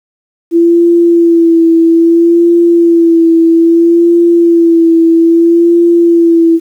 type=tone with vibrato; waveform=sine; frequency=335.9 Hz; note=E4; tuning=33 cents sharp; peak=-3 dBFS; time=0.51-6.6 s; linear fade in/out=50 ms; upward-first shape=sine; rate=0.61 Hz; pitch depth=31 cents each way; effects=7-bit